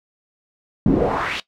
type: noise with band-pass filter sweep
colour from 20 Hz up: brown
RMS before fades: -19 dBFS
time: 0.86-1.4 s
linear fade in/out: 2 ms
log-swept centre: 210 to 3500 Hz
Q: 2.6
effects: noise-tail reverb RT60 0.1 s tail -17 dB re dry